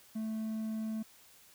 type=tone; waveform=triangle; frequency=219.5 Hz; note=A3; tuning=4 cents flat; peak=-32 dBFS; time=0.15-1.03 s; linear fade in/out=10 ms; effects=white hiss -60 dBFS RMS until 1.54 s